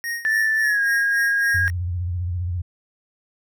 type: tone with tremolo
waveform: square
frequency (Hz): 1864.7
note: A#6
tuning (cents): 0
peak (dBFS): -24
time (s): 0.04-1.7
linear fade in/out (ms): 0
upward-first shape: sine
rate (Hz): 3.6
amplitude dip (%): 80
type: tone with pitch glide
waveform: sine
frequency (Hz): 1760 to 1632.7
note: A6 to G#6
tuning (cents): 0 to -30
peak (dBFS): -17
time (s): 0.25-1.68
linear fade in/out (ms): 0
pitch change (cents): -130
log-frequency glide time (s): 0.61-0.81
type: tone with vibrato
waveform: sine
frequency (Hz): 88.4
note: F2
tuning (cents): +22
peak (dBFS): -22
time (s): 1.54-2.62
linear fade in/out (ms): 10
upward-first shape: sine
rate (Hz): 15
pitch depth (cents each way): 79
effects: none

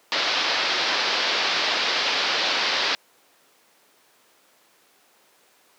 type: low-pass noise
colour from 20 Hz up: white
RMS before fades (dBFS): -23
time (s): 0.12-2.95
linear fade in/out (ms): 0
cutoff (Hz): 5000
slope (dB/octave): 48
effects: pink hiss -58 dBFS RMS until 5.78 s + high-pass 400 Hz 12 dB/octave

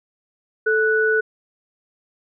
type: tone pair together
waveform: sine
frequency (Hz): 438 / 1480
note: A4 / F#6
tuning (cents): -8 / 0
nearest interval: octave + major sixth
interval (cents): 2108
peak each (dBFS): -18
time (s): 0.66-1.21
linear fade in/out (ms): 10
effects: none

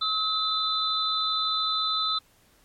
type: tone cluster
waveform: sine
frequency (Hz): 1284 / 3587 / 4017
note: E6 / A7 / B7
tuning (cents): -46 / +33 / +29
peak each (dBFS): -28 / -29 / -27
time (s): 0.01-2.19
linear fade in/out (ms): 10
effects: pink hiss -61 dBFS RMS until 2.64 s + MP3 64 kbps

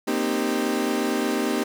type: chord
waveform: 35% pulse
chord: C minor seventh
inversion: third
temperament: equal with one note detuned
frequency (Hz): 233.1 / 261.6 / 306.7 / 392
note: Bb3 / C4 / Eb4 / G4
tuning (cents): 0 / 0 / -25 / 0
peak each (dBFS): -26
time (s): 0.07-1.64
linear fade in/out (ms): 10
effects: none

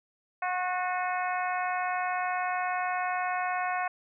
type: harmonic tone with a mistuned harmonic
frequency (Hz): 363.3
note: F#4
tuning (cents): -32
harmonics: 2 / 3 / 4 / 5 / 6 / 7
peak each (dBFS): -30 / -34 / -36 / -38 / -40 / -41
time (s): 0.42-3.88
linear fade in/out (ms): 5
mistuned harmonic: 4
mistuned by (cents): +23
effects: none

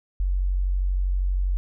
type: tone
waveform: sine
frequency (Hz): 46.28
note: F#1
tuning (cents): +1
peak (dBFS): -20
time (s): 0.2-1.57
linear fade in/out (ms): 0
effects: none

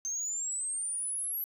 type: exponential sweep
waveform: sine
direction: up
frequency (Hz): 6272 to 11840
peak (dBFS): -30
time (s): 0.05-1.44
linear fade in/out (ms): 0
effects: tanh soft clip ceiling -29 dBFS + 11-bit

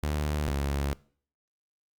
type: tone pair in turn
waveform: sawtooth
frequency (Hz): 74.6 / 70.18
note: D2 / C#2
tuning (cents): +28 / +22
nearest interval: minor second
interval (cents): 106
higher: first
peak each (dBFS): -23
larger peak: neither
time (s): 0.03-0.48 / 0.48-0.93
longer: neither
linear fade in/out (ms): 0
effects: noise-tail reverb RT60 0.5 s tail -22 dB re dry + Opus 48 kbps

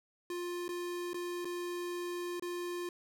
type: tone with dropouts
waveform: square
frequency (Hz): 351.6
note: F4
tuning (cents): +12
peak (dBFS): -37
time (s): 0.3-2.89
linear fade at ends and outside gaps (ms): 2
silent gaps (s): 0.681-0.69 / 1.133-1.143 / 1.447-1.453 / 2.397-2.423
effects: none

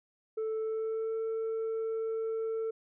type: tone with pitch glide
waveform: sine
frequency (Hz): 440 to 446.9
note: A4 to A4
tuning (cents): 0 to +27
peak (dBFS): -28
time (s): 0.37-2.71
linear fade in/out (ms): 10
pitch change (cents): +27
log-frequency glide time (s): 0.61-1.17
effects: tanh soft clip ceiling -30 dBFS

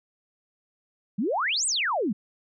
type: exponential two-way sweep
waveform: sine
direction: up then down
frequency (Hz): 179.5 to 8870 to 179.5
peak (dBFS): -23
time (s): 1.18-2.13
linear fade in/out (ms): 10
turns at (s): 1.66
effects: none

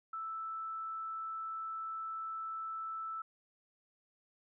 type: tone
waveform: sine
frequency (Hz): 1318.5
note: E6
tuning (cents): 0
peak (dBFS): -38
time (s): 0.13-3.22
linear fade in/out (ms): 5
effects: none

